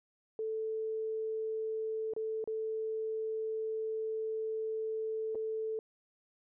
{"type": "tone with dropouts", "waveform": "sine", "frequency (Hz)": 440, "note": "A4", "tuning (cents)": 0, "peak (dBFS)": -33, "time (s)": [0.39, 5.79], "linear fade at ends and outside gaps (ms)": 1, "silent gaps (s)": [[2.136, 2.164], [2.441, 2.475], [5.348, 5.354]], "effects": []}